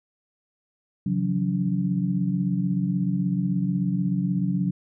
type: tone cluster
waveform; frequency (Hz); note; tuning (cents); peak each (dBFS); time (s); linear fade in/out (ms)
sine; 136.6 / 167 / 183.3 / 285.5; C#3 / E3 / F#3 / D4; -25 / +23 / -16 / -49; -28 / -31 / -23 / -32; 1.06-4.71; 5
effects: none